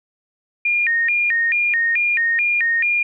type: tone with vibrato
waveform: sine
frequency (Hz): 2114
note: C7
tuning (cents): +17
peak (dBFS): -15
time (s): 0.65-3.03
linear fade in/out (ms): 5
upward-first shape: square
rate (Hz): 2.3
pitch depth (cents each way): 230
effects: none